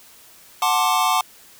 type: chord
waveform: square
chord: D dominant seventh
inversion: first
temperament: equal with one note detuned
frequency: 740 / 880 / 1059.3 / 1174.7 Hz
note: F#5 / A5 / C6 / D6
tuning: 0 / 0 / +21 / 0 cents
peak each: -23 dBFS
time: 0.62-1.21 s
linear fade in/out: 2 ms
effects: white hiss -48 dBFS RMS until 1.59 s